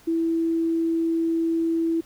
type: tone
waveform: sine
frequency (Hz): 329.6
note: E4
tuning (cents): 0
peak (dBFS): -20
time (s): 0.07-2.01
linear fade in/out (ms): 10
effects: pink hiss -53 dBFS RMS until 2.05 s